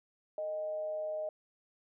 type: tone with amplitude modulation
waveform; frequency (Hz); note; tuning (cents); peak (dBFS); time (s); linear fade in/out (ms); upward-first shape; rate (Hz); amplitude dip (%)
sine; 620; D#5; -6; -32; 0.38-1.29; 2; sine; 179; 40
effects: none